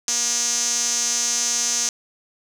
sawtooth tone with band-pass filter, 238.7 Hz, A#3, 41 cents sharp, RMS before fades -22 dBFS, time 0.08-1.89 s, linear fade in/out 2 ms, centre 6300 Hz, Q 6.1, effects 8-bit

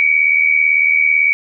sine tone pair together, 2260 / 2338 Hz, C#7 / D7, +33 / -8 cents, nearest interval minor second, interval 59 cents, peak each -11 / -16 dBFS, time 0-1.33 s, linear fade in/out 0 ms, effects none

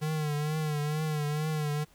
square tone with vibrato, 151.8 Hz, D#3, 42 cents flat, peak -29 dBFS, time 0.01-1.85 s, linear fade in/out 20 ms, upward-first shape triangle, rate 2.2 Hz, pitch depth 65 cents each way, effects pink hiss -62 dBFS RMS until 1.94 s

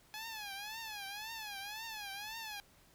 10% pulse tone with vibrato, 845 Hz, G#5, 30 cents sharp, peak -34 dBFS, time 0.14-2.6 s, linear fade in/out 0 ms, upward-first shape triangle, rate 1.9 Hz, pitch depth 150 cents each way, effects pink hiss -65 dBFS RMS until 2.94 s

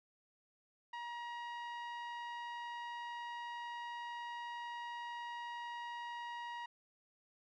sawtooth tone with low-pass filter, 951 Hz, A#5, 34 cents sharp, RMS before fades -45 dBFS, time 0.93-6.66 s, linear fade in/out 5 ms, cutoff 2600 Hz, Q 0.87, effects none

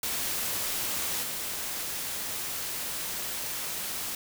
white noise with level steps, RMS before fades -31 / -34 dBFS, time 0.03-4.15 s, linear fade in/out 2 ms, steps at 1.22 s, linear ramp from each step 20 ms, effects none

